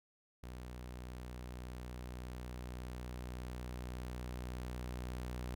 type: tone with level ramp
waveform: sawtooth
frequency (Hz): 61.74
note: B1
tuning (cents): 0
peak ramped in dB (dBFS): -42 to -36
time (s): 0.43-5.55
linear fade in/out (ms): 5
effects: none